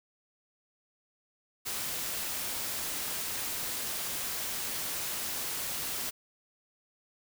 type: noise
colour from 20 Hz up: white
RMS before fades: -35 dBFS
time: 1.65-6.11 s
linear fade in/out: 20 ms
effects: none